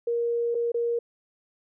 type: tone with dropouts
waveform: sine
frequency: 470.6 Hz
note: A#4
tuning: 16 cents sharp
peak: -23 dBFS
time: 0.07-0.99 s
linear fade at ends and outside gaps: 5 ms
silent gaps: 0.546-0.55 / 0.719-0.743 s
effects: none